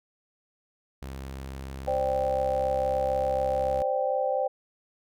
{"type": "tone", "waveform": "sawtooth", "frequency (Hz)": 67, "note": "C2", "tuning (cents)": 42, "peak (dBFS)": -32, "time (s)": [1.02, 3.82], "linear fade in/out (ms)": 0}
{"type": "chord", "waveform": "sine", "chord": "C suspended second", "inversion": "none", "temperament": "equal", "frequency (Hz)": [523.3, 587.3, 784], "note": ["C5", "D5", "G5"], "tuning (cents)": [0, 0, 0], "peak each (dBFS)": [-27, -29, -29], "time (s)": [1.87, 4.48], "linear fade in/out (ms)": 10}
{"effects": []}